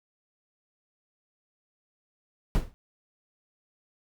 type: noise with exponential decay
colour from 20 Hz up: brown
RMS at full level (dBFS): -19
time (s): 2.55-2.74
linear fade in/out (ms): 0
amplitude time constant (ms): 41
effects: none